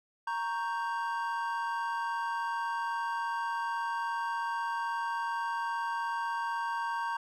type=chord; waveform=triangle; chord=G diminished; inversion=first; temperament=equal; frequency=932.3 / 1108.7 / 1568 Hz; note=Bb5 / Db6 / G6; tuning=0 / 0 / 0 cents; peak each=-31 / -36 / -36 dBFS; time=0.27-7.17 s; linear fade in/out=5 ms; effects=none